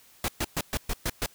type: noise bursts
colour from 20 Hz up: pink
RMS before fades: -28 dBFS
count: 7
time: 0.24-1.261 s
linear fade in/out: 2 ms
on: 43 ms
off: 120 ms
effects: white hiss -57 dBFS RMS until 1.34 s